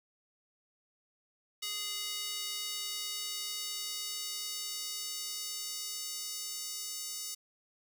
square tone with high-pass filter sweep, 415.3 Hz, G#4, in tune, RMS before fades -39 dBFS, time 1.62-7.35 s, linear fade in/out 10 ms, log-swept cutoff 3400 to 5800 Hz, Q 1.4, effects none

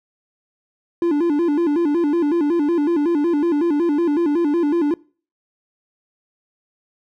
triangle tone with vibrato, 316.1 Hz, D#4, 27 cents sharp, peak -13 dBFS, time 1.02-4.94 s, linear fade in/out 2 ms, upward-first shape square, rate 5.4 Hz, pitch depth 140 cents each way, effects noise-tail reverb RT60 0.4 s tail -23 dB re dry

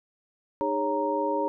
sine tone cluster, 305.5 / 407.5 / 552 / 932 Hz, D#4 / G#4 / C#5 / A#5, -32 / -33 / -7 / -1 cents, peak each -31 / -31 / -29 / -28 dBFS, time 0.61-1.48 s, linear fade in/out 0 ms, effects none

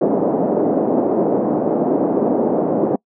pink band-pass noise, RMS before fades -17 dBFS, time 0.01-2.96 s, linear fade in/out 5 ms, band 220 to 670 Hz, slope 24 dB/octave, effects noise-tail reverb RT60 0.1 s tail -26 dB re dry

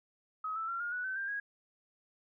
sine tone with pitch steps, 1272 / 1319.9 / 1369.6 / 1421.2 / 1474.7 / 1530.2 / 1587.9 / 1647.7 Hz, D#6 / E6 / F6 / F6 / F#6 / G6 / G6 / G#6, +38 / +2 / -34 / +30 / -6 / -42 / +22 / -14 cents, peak -34 dBFS, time 0.44-1.4 s, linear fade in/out 5 ms, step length 120 ms, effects none

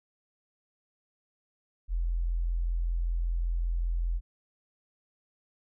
sine tone, 42.59 Hz, F1, 43 cents flat, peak -26 dBFS, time 1.88-4.21 s, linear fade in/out 50 ms, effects none

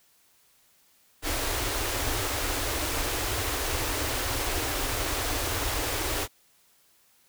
pink band-stop noise, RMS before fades -29 dBFS, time 1.22-6.28 s, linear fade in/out 50 ms, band 120 to 260 Hz, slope 96 dB/octave, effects white hiss -63 dBFS RMS until 7.28 s

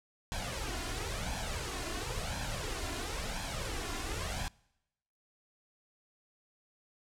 pink noise with flanger, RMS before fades -37 dBFS, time 0.32-4.48 s, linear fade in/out 0 ms, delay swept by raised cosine 1.2 to 2.9 ms, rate 0.97 Hz, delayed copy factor +0.65, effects noise-tail reverb RT60 0.9 s tail -25 dB re dry + low-pass 9000 Hz 12 dB/octave

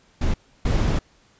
brown noise bursts at uneven times, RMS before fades -20 dBFS, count 2, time 0.21-0.34 / 0.65-0.99 s, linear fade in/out 5 ms, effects pink hiss -58 dBFS RMS until 1.39 s + resampled to 16000 Hz

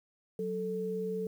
sine tone pair together, 185 / 440.4 Hz, F#3 / A4, 0 / +2 cents, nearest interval octave + minor third, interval 1502 cents, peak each -37 / -33 dBFS, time 0.39-1.27 s, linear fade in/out 2 ms, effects 10-bit

